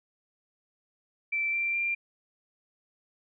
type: tone with pitch steps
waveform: sine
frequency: 2334 / 2357 / 2380 Hz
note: D7 / D7 / D7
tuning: -11 / +6 / +22 cents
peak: -26 dBFS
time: 1.32-1.95 s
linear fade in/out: 10 ms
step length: 210 ms
effects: none